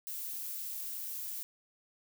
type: noise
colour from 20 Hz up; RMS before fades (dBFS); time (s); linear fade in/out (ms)
violet; -40; 0.07-1.43; 0
effects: none